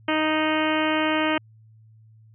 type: harmonic tone with a mistuned harmonic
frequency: 311.1 Hz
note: D#4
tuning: in tune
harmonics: 1 / 2 / 3 / 4 / 5 / 6 / 7 / 8 / 9 / 10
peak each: -24 / -27 / -29 / -30 / -31 / -32 / -32 / -33 / -34 / -34 dBFS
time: 0.08-1.38 s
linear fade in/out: 5 ms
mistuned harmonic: 10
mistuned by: -18 cents
effects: added 110 Hz sine -49 dBFS peak until 2.34 s